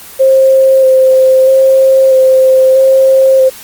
sine tone with vibrato, 527 Hz, C5, 12 cents sharp, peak -3 dBFS, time 0.19-3.5 s, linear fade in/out 20 ms, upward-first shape square, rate 0.78 Hz, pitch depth 13 cents each way, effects white hiss -31 dBFS RMS until 3.63 s + Opus 24 kbps

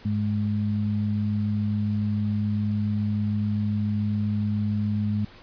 sine tone pair together, 102.74 / 209.8 Hz, G#2 / G#3, -18 / +18 cents, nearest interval octave, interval 1236 cents, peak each -25 dBFS, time 0.05-5.25 s, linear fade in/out 5 ms, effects pink hiss -49 dBFS RMS until 5.42 s + resampled to 11025 Hz

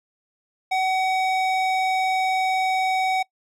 square tone with band-pass filter, 754 Hz, F#5, 32 cents sharp, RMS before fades -22 dBFS, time 0.71-3.23 s, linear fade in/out 10 ms, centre 1600 Hz, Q 0.72, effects noise-tail reverb RT60 0.1 s tail -22 dB re dry

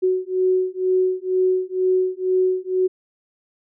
sine beating tone pair, 370 / 372.1 Hz, F#4 / F#4, 0 / +10 cents, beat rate 2.1 Hz, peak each -20 dBFS, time 0.02-2.88 s, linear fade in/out 20 ms, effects none

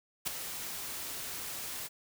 white noise with ADSR envelope, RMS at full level -30 dBFS, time 0.25-1.89 s, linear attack 24 ms, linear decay 6 ms, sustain -10 dB, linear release 34 ms, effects none

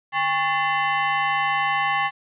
sine tone with frequency modulation, 148.2 Hz, D3, 16 cents sharp, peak -19 dBFS, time 0.12-2.11 s, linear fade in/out 50 ms, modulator 953 Hz, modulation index 2.3, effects resampled to 8000 Hz + 9-bit

